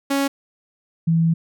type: tone pair in turn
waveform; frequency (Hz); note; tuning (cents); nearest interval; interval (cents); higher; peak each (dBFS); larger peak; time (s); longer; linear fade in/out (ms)
sawtooth / sine; 277 / 164.71; C#4 / E3; -1 / -1; major sixth; 900; first; -14; neither; 0.1-0.28 / 1.07-1.34; second; 10
effects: none